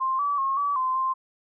sine tone with pitch steps, 1053 / 1149 / 1081 / 1146 / 1035 / 1049 Hz, C6 / D6 / C#6 / D6 / C6 / C6, +11 / -38 / -44 / -43 / -19 / +4 cents, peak -22 dBFS, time 0-1.14 s, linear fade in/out 20 ms, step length 190 ms, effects none

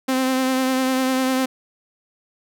sawtooth tone with vibrato, 260.4 Hz, C4, 8 cents flat, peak -14 dBFS, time 0.08-1.46 s, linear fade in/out 10 ms, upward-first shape triangle, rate 10 Hz, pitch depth 28 cents each way, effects none

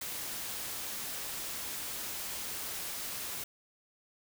white noise, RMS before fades -39 dBFS, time 0.01-3.44 s, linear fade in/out 5 ms, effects none

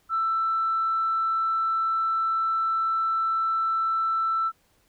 sine tone, 1329 Hz, E6, 14 cents sharp, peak -21 dBFS, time 0.09-4.52 s, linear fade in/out 50 ms, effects tanh soft clip ceiling -17 dBFS + pink hiss -65 dBFS RMS until 4.88 s

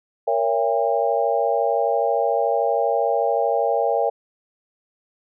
sine chord, A# diminished seventh, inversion none, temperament just, 466.2 / 559.4 / 671.3 / 805.5 Hz, A#4 / C#5 / E5 / G5, 0 / +16 / +31 / +47 cents, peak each -23 dBFS, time 0.27-4.1 s, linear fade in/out 10 ms, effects none

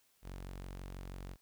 sawtooth tone, 46.15 Hz, F#1, 4 cents flat, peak -40 dBFS, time 0.22-1.37 s, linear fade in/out 50 ms, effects white hiss -72 dBFS RMS until 1.41 s

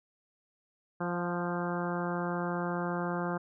harmonic tone with a mistuned harmonic, 174.61 Hz, F3, in tune, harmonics 1 / 2 / 3 / 4 / 5 / 6 / 7 / 8 / 9, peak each -34 / -37 / -39 / -40 / -41 / -42 / -42 / -43 / -44 dBFS, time 1-3.38 s, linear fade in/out 10 ms, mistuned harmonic 4, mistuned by +21 cents, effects none

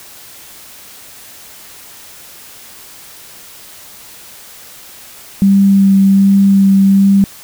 sine tone with vibrato, 196 Hz, G3, in tune, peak -5 dBFS, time 5.42-7.24 s, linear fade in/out 0 ms, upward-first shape sine, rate 1.3 Hz, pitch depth 11 cents each way, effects white hiss -36 dBFS RMS until 7.43 s

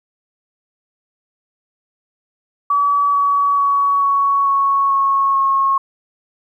sine tone with pitch steps, 1143 / 1133.8 / 1124.7 / 1115.6 / 1106.6 / 1097.7 / 1088.9 Hz, D6 / C#6 / C#6 / C#6 / C#6 / C#6 / C#6, -47 / +39 / +25 / +11 / -3 / -17 / -31 cents, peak -12 dBFS, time 2.7-5.78 s, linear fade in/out 5 ms, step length 440 ms, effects 9-bit

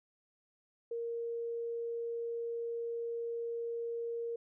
sine tone, 466.2 Hz, A#4, in tune, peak -35 dBFS, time 0.91-4.36 s, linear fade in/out 5 ms, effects none

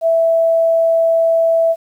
sine tone, 659.3 Hz, E5, in tune, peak -10 dBFS, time 0.01-1.76 s, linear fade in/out 50 ms, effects 8-bit

